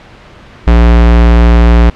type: tone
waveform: square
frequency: 58.27 Hz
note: A#1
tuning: in tune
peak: -3 dBFS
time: 0.67-1.9 s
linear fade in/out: 5 ms
effects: pink hiss -35 dBFS RMS until 1.95 s + low-pass 3000 Hz 12 dB/octave